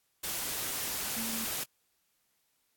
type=tone in noise; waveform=sine; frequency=226.5 Hz; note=A#3; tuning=50 cents flat; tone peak=-38 dBFS; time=1.16-1.45 s; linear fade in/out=10 ms; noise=white; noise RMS=-35 dBFS; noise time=0.23-1.64 s; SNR=-6 dB; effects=white hiss -75 dBFS RMS until 2.76 s + AAC 64 kbps